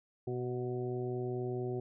harmonic tone with a mistuned harmonic, 124.5 Hz, B2, 14 cents sharp, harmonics 1 / 2 / 3 / 4 / 5 / 6, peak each -38 / -44 / -36 / -50 / -50 / -48 dBFS, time 0.27-1.8 s, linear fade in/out 5 ms, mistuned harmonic 6, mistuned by -22 cents, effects none

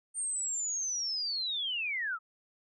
sine linear sweep, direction down, 8870 to 1240 Hz, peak -31 dBFS, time 0.14-2.19 s, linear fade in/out 50 ms, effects none

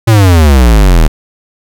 square exponential sweep, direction down, 116.54 to 37.08 Hz, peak -3 dBFS, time 0.07-1.08 s, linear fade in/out 10 ms, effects none

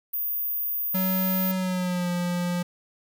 sine tone, 14917 Hz, A#9, in tune, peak -25 dBFS, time 0.13-1.52 s, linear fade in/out 10 ms
square tone with pitch glide, 187.8 to 176.24 Hz, F#3 to F3, +26 to +16 cents, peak -25 dBFS, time 0.94-2.63 s, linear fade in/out 10 ms, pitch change -110 cents, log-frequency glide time 1.52-2.1 s
effects 9-bit

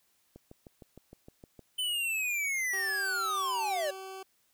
click train, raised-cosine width 2 ms, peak -35 dBFS, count 9, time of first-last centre 0.36-1.593 s, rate 6.49 Hz
square linear sweep, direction down, 3049 to 552 Hz, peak -30 dBFS, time 1.78-3.91 s, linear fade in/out 10 ms
20% pulse tone with pitch glide, 386.4 to 382 Hz, G4 to G4, -25 to -45 cents, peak -36 dBFS, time 2.73-4.23 s, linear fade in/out 5 ms, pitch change -20 cents, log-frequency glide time 3.1-3.93 s
effects white hiss -71 dBFS RMS until 4.53 s

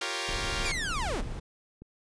5% pulse chord, G half-diminished seventh, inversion third, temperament equal, 349.2 / 392 / 466.2 / 554.4 Hz, F4 / G4 / Bb4 / Db5, 0 / 0 / 0 / 0 cents, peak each -25 dBFS, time 0.01-0.72 s, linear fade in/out 5 ms
brown noise, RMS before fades -35 dBFS, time 0.28-1.4 s, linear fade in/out 10 ms
sawtooth linear sweep, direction down, 2500 to 127.7 Hz, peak -27 dBFS, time 0.64-1.22 s, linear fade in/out 20 ms
click, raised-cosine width 3 ms, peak -33 dBFS, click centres 1.82 s
effects resampled to 22050 Hz

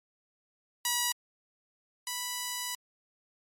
5% pulse tone pair in turn, 969 / 985.9 Hz, B5 / B5, -33 / -3 cents, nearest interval unison, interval 30 cents, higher second, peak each -15 / -21 dBFS, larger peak first, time 0.85-1.12 / 2.07-2.75 s, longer second, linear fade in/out 2 ms, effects MP3 64 kbps

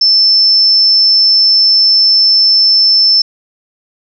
sine tone, 5300 Hz, E8, 9 cents sharp, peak -5 dBFS, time 0.01-3.22 s, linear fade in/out 5 ms, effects none

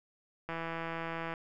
click train, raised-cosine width 0.5 ms, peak -23 dBFS, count 141, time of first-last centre 0.49-1.338 s, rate 165 Hz, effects none

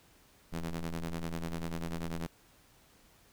sawtooth ring-modulated tone, 82.41 Hz, E2, in tune, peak -28 dBFS, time 0.52-2.27 s, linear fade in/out 10 ms, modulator 87.5 Hz, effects pink hiss -63 dBFS RMS until 3.32 s

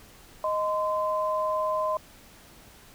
sine tone pair together, 623.5 / 1029 Hz, D#5 / C6, +3 / -29 cents, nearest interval major sixth, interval 868 cents, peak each -27 dBFS, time 0.44-1.97 s, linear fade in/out 2 ms, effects pink hiss -52 dBFS RMS until 2.94 s

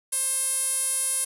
sawtooth tone with band-pass filter, 530 Hz, C5, 22 cents sharp, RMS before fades -26 dBFS, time 0.12-1.25 s, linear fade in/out 10 ms, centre 10000 Hz, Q 8.7, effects none

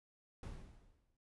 brown noise with exponential decay, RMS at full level -43 dBFS, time 0.43-1.17 s, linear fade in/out 2 ms, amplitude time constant 160 ms, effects resampled to 24000 Hz

